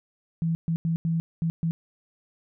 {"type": "tone bursts at uneven times", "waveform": "sine", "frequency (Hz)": 164.81, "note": "E3", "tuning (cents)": 0, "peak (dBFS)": -22, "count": 6, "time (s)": [[0.42, 0.55], [0.68, 0.76], [0.85, 0.96], [1.05, 1.2], [1.42, 1.5], [1.63, 1.71]], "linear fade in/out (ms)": 0, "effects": []}